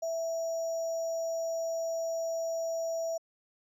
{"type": "tone with sample-and-hold", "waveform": "sine", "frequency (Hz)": 659.3, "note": "E5", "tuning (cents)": 0, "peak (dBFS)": -30, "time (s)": [0.02, 3.18], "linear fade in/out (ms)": 10, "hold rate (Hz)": 6300, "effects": ["low-pass 10000 Hz 12 dB/octave"]}